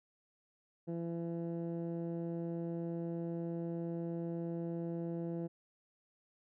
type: tone with low-pass filter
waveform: 15% pulse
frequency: 168.4 Hz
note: E3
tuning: 37 cents sharp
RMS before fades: -39 dBFS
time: 0.87-5.48 s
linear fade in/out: 20 ms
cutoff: 430 Hz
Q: 0.78
effects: none

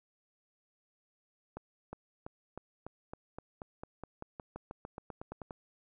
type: accelerating click train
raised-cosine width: 1 ms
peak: -28 dBFS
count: 21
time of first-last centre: 1.57-5.508 s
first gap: 360 ms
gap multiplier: 0.93
effects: none

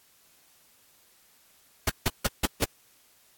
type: noise bursts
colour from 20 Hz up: pink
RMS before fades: -23 dBFS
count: 5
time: 1.87-2.645 s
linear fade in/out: 5 ms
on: 27 ms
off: 160 ms
effects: white hiss -61 dBFS RMS until 3.37 s + AAC 64 kbps

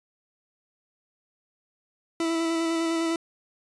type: tone with vibrato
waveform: 40% pulse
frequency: 329.6 Hz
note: E4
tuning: in tune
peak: -23 dBFS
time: 2.2-3.16 s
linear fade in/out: 2 ms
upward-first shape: square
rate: 9.9 Hz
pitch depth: 14 cents each way
effects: resampled to 22050 Hz

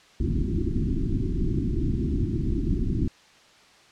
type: low-pass noise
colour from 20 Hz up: pink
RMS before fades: -25 dBFS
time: 0.2-3.08 s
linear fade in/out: 5 ms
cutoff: 370 Hz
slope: 96 dB/octave
effects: white hiss -54 dBFS RMS until 3.91 s + low-pass 5000 Hz 12 dB/octave

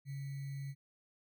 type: tone with sample-and-hold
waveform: sine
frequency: 138.5 Hz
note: C#3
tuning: 1 cent flat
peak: -39 dBFS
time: 0.05-0.75 s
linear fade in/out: 50 ms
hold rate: 2100 Hz
effects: none

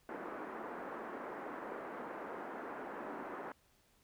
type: band-pass noise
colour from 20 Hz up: pink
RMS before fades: -45 dBFS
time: 0.09-3.52 s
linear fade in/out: 0 ms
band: 260 to 1600 Hz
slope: 24 dB/octave
effects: pink hiss -71 dBFS RMS until 4.03 s

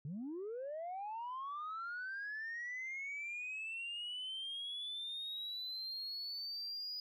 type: linear sweep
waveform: sine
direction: up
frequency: 131.7 to 4947 Hz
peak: -39 dBFS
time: 0.05-7 s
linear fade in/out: 2 ms
effects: tanh soft clip ceiling -38 dBFS

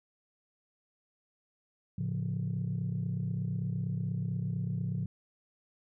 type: chord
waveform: sine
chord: A augmented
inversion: none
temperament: equal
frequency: 110 / 138.59 / 174.61 Hz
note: A2 / C#3 / E#3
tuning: 0 / 0 / 0 cents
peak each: -34 dBFS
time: 1.98-5.06 s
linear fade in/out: 5 ms
effects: tanh soft clip ceiling -25 dBFS

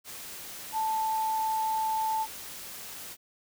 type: tone in noise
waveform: sine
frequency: 880 Hz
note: A5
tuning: in tune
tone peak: -26 dBFS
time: 0.72-2.27 s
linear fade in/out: 50 ms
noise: white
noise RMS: -42 dBFS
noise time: 0.04-3.17 s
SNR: +13 dB
effects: none

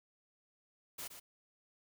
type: noise with echo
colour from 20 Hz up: white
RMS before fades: -44 dBFS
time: 0.98-1.08 s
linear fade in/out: 10 ms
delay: 120 ms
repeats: 1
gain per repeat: -8 dB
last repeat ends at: 1.2 s
effects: none

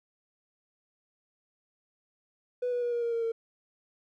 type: tone with pitch steps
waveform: triangle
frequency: 493.9 / 487.4 / 480.9 / 474.6 / 468.3 / 462.2 / 456.1 Hz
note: B4 / B4 / B4 / A#4 / A#4 / A#4 / A#4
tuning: 0 / -23 / -46 / +31 / +8 / -15 / -38 cents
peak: -24 dBFS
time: 2.62-3.32 s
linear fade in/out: 10 ms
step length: 100 ms
effects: tanh soft clip ceiling -24 dBFS

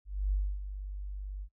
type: tone with ADSR envelope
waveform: sine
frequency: 49 Hz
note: G1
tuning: in tune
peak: -25 dBFS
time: 0.05-1.49 s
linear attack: 270 ms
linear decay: 270 ms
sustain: -11 dB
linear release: 70 ms
effects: noise-tail reverb RT60 0.1 s tail -26 dB re dry

